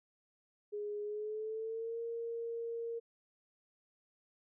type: tone with pitch glide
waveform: sine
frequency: 415.3 to 463.5 Hz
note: G#4 to A#4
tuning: 0 to -10 cents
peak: -37 dBFS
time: 0.72-3 s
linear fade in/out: 20 ms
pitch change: +190 cents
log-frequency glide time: 1.03-2 s
effects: none